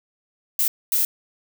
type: noise bursts at uneven times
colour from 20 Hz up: violet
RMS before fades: -20 dBFS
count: 2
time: 0.59-0.68 / 0.92-1.05 s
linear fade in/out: 2 ms
effects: none